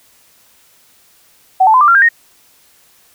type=tone with pitch steps; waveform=sine; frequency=755 / 877.3 / 1019.5 / 1184.7 / 1376.7 / 1599.8 / 1859 Hz; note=F#5 / A5 / C6 / D6 / F6 / G6 / A#6; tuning=+35 / -5 / -45 / +15 / -25 / +35 / -5 cents; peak=-5 dBFS; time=1.6-2.09 s; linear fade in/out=10 ms; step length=70 ms; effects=white hiss -50 dBFS RMS until 3.14 s